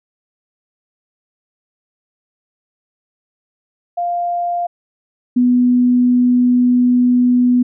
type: tone pair in turn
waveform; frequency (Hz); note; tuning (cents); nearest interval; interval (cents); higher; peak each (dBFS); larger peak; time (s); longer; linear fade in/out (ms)
sine; 698.5 / 247; F5 / B3; 0 / 0; octave + tritone; 1800; first; -16 / -9; second; 3.97-4.67 / 5.36-7.63; second; 10
effects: none